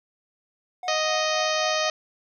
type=tone with tremolo; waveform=triangle; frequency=727 Hz; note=F#5; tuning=31 cents flat; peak=-26 dBFS; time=0.83-1.89 s; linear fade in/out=2 ms; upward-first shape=triangle; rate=3.9 Hz; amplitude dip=85%
type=harmonic tone; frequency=622.3 Hz; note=D#5; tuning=in tune; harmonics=1 / 2 / 3 / 4 / 5 / 6 / 7 / 8 / 9 / 10; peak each=-26 / -29 / -31 / -32 / -33 / -34 / -34 / -35 / -36 / -36 dBFS; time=0.88-1.9 s; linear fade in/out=2 ms
effects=none